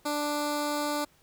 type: tone with notch filter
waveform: 10% pulse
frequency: 294.5 Hz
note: D4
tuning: 5 cents sharp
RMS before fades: -30 dBFS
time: 0.05-1.05 s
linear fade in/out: 10 ms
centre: 1800 Hz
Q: 1.9
effects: pink hiss -63 dBFS RMS until 1.22 s